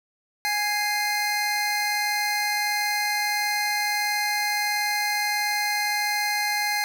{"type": "tone pair together", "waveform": "25% pulse", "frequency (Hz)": [828.9, 2093], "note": ["G#5", "C7"], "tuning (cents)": [-4, 0], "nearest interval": "octave + major third", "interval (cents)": 1604, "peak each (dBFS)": -22, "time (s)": [0.45, 6.84], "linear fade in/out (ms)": 0, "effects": []}